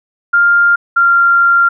sine tone pair in turn, 1400 / 1386.3 Hz, F6 / F6, +4 / -13 cents, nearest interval unison, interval 17 cents, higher first, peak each -6 dBFS, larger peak neither, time 0.33-0.76 / 0.96-1.69 s, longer second, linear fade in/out 10 ms, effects none

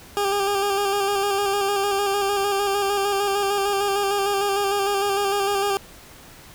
20% pulse tone with vibrato, 400 Hz, G4, 35 cents sharp, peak -15 dBFS, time 0.17-5.77 s, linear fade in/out 0 ms, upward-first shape square, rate 6.6 Hz, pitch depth 30 cents each way, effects pink hiss -45 dBFS RMS until 6.54 s

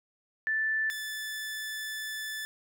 sine / sawtooth tone pair in turn, 1760 / 1746.8 Hz, A6 / A6, 0 / -13 cents, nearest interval unison, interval 13 cents, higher first, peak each -26 / -31 dBFS, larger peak first, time 0.47-0.9 / 0.9-2.45 s, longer second, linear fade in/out 0 ms, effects none

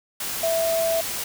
sine tone in noise, 659.3 Hz, E5, in tune, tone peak -20 dBFS, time 0.43-1.01 s, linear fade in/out 5 ms, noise white, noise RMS -29 dBFS, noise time 0.2-1.24 s, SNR +6 dB, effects none

